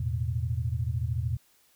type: chord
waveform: sine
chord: E suspended fourth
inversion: none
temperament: equal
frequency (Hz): 82.41 / 110 / 123.47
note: E2 / A2 / B2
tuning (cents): 0 / 0 / 0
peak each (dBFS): -31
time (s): 0-1.37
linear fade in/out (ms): 5
effects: white hiss -64 dBFS RMS until 1.75 s